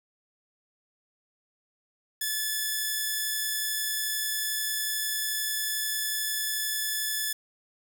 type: tone pair together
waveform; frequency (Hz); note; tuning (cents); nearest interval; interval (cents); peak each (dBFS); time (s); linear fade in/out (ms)
5% pulse; 1728.8 / 1760; A6 / A6; -31 / 0; unison; 31; -17 / -28; 2.21-7.33; 5
effects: 9-bit